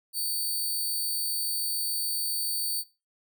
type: tone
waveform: 5% pulse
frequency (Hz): 4547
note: C#8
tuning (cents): +43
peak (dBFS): -21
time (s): 0.13-2.84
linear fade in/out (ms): 50
effects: noise-tail reverb RT60 0.3 s tail -21 dB re dry